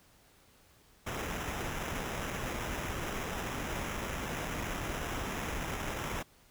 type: noise with sample-and-hold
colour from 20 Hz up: pink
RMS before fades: -37 dBFS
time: 1.06-6.23 s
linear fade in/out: 10 ms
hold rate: 4410 Hz
effects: pink hiss -63 dBFS RMS until 6.5 s